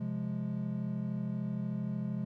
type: chord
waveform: triangle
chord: F minor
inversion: second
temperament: equal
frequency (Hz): 130.81 / 174.61 / 207.7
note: C3 / F3 / Ab3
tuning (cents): 0 / 0 / 0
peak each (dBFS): -36 / -36 / -34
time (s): 0-2.25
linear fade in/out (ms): 10
effects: none